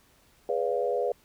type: chord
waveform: sine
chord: G# diminished seventh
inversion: none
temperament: equal with one note detuned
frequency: 415.3 / 493.9 / 573.6 / 698.5 Hz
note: G#4 / B4 / D5 / F5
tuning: 0 / 0 / -41 / 0 cents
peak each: -31 / -28 / -31 / -33 dBFS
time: 0.49-1.12 s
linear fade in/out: 2 ms
effects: pink hiss -62 dBFS RMS until 1.24 s